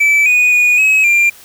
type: tone with pitch steps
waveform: triangle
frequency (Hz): 2312 / 2474 / 2458 / 2557 / 2384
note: D7 / D#7 / D#7 / D#7 / D7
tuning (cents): -28 / -10 / -22 / +47 / +25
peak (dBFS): -6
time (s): 0-1.3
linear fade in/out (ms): 10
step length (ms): 260
effects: white hiss -40 dBFS RMS until 1.44 s